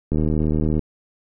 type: click train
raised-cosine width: 3 ms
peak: -9 dBFS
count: 53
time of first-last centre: 0.12-0.793 s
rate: 77.3 Hz
effects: none